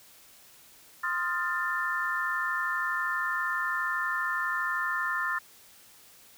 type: chord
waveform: sine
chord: F dominant seventh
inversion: second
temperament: equal with one note detuned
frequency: 1046.5 / 1244.5 / 1396.9 / 1779.4 Hz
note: C6 / Eb6 / F6 / A6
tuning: 0 / 0 / 0 / +19 cents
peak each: -34 / -36 / -33 / -30 dBFS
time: 1.03-5.39 s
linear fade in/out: 10 ms
effects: white hiss -55 dBFS RMS until 6.37 s